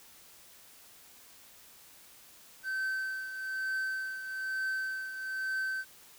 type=tone with tremolo; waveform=triangle; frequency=1542 Hz; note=G6; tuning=29 cents flat; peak=-28 dBFS; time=2.63-5.85 s; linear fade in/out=50 ms; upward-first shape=triangle; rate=1.1 Hz; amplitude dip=65%; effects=white hiss -56 dBFS RMS until 6.18 s